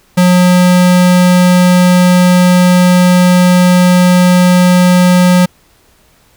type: tone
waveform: square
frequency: 180 Hz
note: F#3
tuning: 47 cents flat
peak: -5 dBFS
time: 0.17-5.46 s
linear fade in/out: 10 ms
effects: pink hiss -49 dBFS RMS until 6.36 s